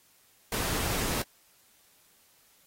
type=noise; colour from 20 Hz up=pink; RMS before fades=-31 dBFS; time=0.52-1.22 s; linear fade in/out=2 ms; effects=white hiss -63 dBFS RMS until 2.66 s + AAC 48 kbps